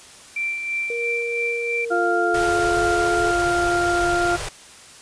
sine tone with tremolo, 2349 Hz, D7, in tune, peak -21 dBFS, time 0.36-1.85 s, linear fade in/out 5 ms, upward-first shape sine, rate 3 Hz, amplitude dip 45%
sine tone with pitch glide, 470 to 431 Hz, A#4 to A4, +14 to -36 cents, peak -25 dBFS, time 0.9-3.31 s, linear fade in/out 2 ms, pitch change -150 cents, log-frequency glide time 1.81-2.45 s
harmonic tone, 349.2 Hz, F4, in tune, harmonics 1 / 2 / 4, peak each -22 / -22 / -22 dBFS, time 1.9-4.37 s, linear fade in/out 20 ms
pink band-stop noise, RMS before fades -29 dBFS, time 2.34-4.49 s, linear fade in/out 5 ms, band 150 to 370 Hz, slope 48 dB/octave
effects white hiss -44 dBFS RMS until 5.01 s + resampled to 22050 Hz

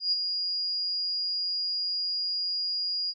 sine tone with ADSR envelope, 4859 Hz, D#8, 42 cents flat, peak -21 dBFS, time 0-3.14 s, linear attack 120 ms, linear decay 27 ms, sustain -6 dB, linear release 47 ms, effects none

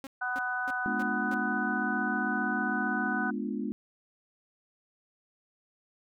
sawtooth tone bursts, 269.8 Hz, C#4, 47 cents flat, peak -35 dBFS, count 5, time 0.04-1.34 s, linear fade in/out 0 ms, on 28 ms, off 290 ms
harmonic tone, 249.1 Hz, B3, 15 cents sharp, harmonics 3 / 4 / 5 / 6, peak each -35 / -41 / -40 / -31 dBFS, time 0.21-3.31 s, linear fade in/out 10 ms
sine chord, G# diminished seventh, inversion none, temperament equal with one note detuned, 211.5 / 246.9 / 293.7 / 349.2 Hz, G#3 / B3 / D4 / F4, +32 / 0 / 0 / 0 cents, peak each -34 / -35 / -37 / -40 dBFS, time 0.86-3.72 s, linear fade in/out 0 ms
effects none

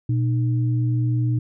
sine tone pair together, 120.72 / 304.9 Hz, B2 / D#4, -39 / -35 cents, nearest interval octave + major third, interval 1604 cents, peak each -18 / -29 dBFS, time 0.09-1.39 s, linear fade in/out 5 ms, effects none

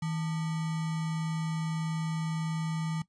sine tone with sample-and-hold, 160.8 Hz, E3, 43 cents flat, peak -29 dBFS, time 0.02-3.02 s, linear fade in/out 5 ms, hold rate 1050 Hz, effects noise-tail reverb RT60 0.1 s tail -17 dB re dry + resampled to 22050 Hz

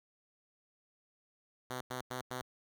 5% pulse tone bursts, 126.9 Hz, B2, 47 cents sharp, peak -27 dBFS, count 4, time 1.7-2.416 s, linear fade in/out 5 ms, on 110 ms, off 92 ms, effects none

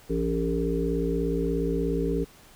harmonic tone with a mistuned harmonic, 56.8 Hz, A#1, 44 cents flat, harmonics 1 / 3 / 5 / 7 / 8, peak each -30 / -30 / -30 / -30 / -30 dBFS, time 0.09-2.25 s, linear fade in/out 20 ms, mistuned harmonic 5, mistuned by -19 cents, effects pink hiss -53 dBFS RMS until 2.55 s

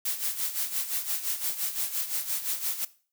blue noise with tremolo, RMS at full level -28 dBFS, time 0.05-2.85 s, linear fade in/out 5 ms, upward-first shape sine, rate 5.8 Hz, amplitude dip 70%, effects noise-tail reverb RT60 0.4 s tail -18 dB re dry

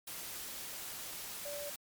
sine tone in noise, 580 Hz, D5, 22 cents flat, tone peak -41 dBFS, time 1.45-1.7 s, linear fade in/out 5 ms, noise white, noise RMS -44 dBFS, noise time 0.07-1.76 s, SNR 0 dB, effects MP3 96 kbps

